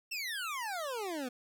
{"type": "exponential sweep", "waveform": "25% pulse", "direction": "down", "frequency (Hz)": [2761, 239.3], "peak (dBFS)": -32, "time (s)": [0.11, 1.29], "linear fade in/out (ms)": 10, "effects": []}